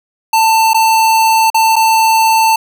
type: tone with dropouts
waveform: square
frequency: 891 Hz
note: A5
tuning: 22 cents sharp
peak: -8 dBFS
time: 0.33-2.56 s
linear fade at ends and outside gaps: 5 ms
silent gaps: 0.734-0.744 / 1.502-1.544 / 1.758-1.763 s
effects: none